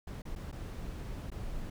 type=noise with dropouts; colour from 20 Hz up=brown; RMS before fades=-40 dBFS; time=0.07-1.7 s; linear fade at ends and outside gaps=5 ms; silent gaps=0.22-0.252 / 0.353-0.359 / 0.516-0.525 / 1.303-1.316 s; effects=none